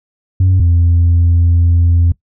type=tone pair in turn; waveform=sine; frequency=92.8 / 85.37 Hz; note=F#2 / F2; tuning=+6 / -39 cents; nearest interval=minor second; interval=145 cents; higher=first; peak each=-5 dBFS; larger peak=neither; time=0.4-0.6 / 0.6-2.12 s; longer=second; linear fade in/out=5 ms; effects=noise-tail reverb RT60 0.1 s tail -21 dB re dry + tanh soft clip ceiling -5 dBFS